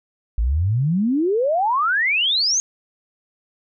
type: exponential sweep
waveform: sine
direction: up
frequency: 51.9 to 6640 Hz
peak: -16 dBFS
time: 0.38-2.6 s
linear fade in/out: 0 ms
effects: none